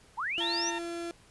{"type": "linear sweep", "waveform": "sine", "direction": "up", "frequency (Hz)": [784, 6220], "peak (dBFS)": -30, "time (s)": [0.17, 0.71], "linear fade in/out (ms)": 20}
{"type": "tone", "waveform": "35% pulse", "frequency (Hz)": 340.5, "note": "F4", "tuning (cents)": -44, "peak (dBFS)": -33, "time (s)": [0.38, 1.11], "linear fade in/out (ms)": 0}
{"type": "harmonic tone", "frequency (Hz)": 912, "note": "A#5", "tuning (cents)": -38, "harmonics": [1, 2, 3, 4], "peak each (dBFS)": [-36, -39, -41, -42], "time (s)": [0.4, 0.79], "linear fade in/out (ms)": 10}
{"effects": ["pink hiss -59 dBFS RMS until 1.3 s", "resampled to 24000 Hz"]}